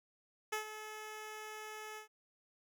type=tone with ADSR envelope; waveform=10% pulse; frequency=430 Hz; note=A4; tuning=40 cents flat; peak=-26 dBFS; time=0.52-2.08 s; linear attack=10 ms; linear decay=110 ms; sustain=-11 dB; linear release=110 ms; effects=none